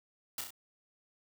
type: noise with echo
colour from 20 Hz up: white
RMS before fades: -37 dBFS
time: 0.38-0.41 s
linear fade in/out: 2 ms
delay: 32 ms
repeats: 3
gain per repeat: -4 dB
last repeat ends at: 0.506 s
effects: none